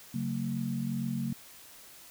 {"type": "chord", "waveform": "sine", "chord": "F# major", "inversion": "second", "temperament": "equal with one note detuned", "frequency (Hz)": [138.59, 185, 227.2], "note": ["C#3", "F#3", "A#3"], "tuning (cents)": [0, 0, -44], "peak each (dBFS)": [-35, -36, -33], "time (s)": [0.14, 1.33], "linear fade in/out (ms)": 5, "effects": ["white hiss -52 dBFS RMS until 2.1 s"]}